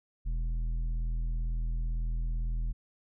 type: tone with tanh clipping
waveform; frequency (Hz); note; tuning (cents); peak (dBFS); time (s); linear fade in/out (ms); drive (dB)
sine; 41.04; E1; -7; -30; 0.25-2.73; 20; 8
effects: none